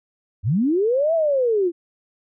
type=linear two-way sweep; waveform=sine; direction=up then down; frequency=81.5 to 672 to 328 Hz; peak=-16 dBFS; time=0.43-1.72 s; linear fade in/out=50 ms; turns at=1.14 s; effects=none